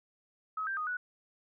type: tone with pitch steps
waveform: sine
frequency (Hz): 1278 / 1577 / 1241 / 1473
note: D#6 / G6 / D#6 / F#6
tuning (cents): +46 / +10 / -5 / -8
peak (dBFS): -32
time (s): 0.57-0.97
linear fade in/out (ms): 5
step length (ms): 100
effects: none